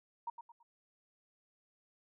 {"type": "tone with echo", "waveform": "sine", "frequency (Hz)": 938, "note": "A#5", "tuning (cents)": 11, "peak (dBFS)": -36, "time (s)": [0.27, 0.3], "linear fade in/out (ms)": 5, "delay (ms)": 110, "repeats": 3, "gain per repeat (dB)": -9, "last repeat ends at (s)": 0.63, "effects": []}